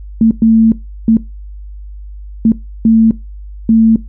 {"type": "tone bursts at uneven times", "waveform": "sine", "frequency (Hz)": 224, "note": "A3", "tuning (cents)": 31, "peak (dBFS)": -4, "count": 6, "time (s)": [[0.21, 0.31], [0.42, 0.72], [1.08, 1.17], [2.45, 2.52], [2.85, 3.11], [3.69, 3.96]], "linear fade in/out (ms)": 2, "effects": ["noise-tail reverb RT60 0.2 s tail -19 dB re dry", "added 50 Hz sine -26 dBFS peak until 4.08 s"]}